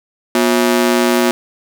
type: ring-modulated tone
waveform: sawtooth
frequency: 300.2 Hz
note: D4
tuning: 38 cents sharp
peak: -4 dBFS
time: 0.35-1.31 s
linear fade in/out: 0 ms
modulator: 59.3 Hz
effects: none